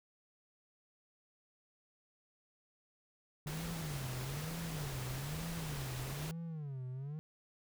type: tone with vibrato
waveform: triangle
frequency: 145.9 Hz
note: D3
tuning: 11 cents flat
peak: -38 dBFS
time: 3.46-7.19 s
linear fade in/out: 0 ms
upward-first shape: sine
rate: 1.1 Hz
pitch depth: 240 cents each way
type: noise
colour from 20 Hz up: pink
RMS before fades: -45 dBFS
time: 3.47-6.31 s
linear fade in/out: 0 ms
effects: none